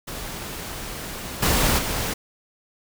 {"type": "noise with level steps", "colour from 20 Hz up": "pink", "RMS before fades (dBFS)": [-33, -20, -26], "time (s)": [0.07, 2.14], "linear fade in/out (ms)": 10, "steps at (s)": [1.42, 1.78], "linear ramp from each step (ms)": 10, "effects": []}